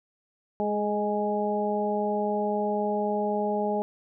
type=harmonic tone with a mistuned harmonic; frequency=207.7 Hz; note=G#3; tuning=in tune; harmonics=1 / 2 / 3 / 4; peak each=-30 / -29 / -30 / -30 dBFS; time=0.6-3.82 s; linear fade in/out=0 ms; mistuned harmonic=2; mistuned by=+15 cents; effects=none